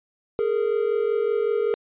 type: tone pair together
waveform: triangle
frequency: 415.3 / 460.6 Hz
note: G#4 / A#4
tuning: 0 / -21 cents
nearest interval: major second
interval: 179 cents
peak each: -21 dBFS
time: 0.39-1.74 s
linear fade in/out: 0 ms
effects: resampled to 8000 Hz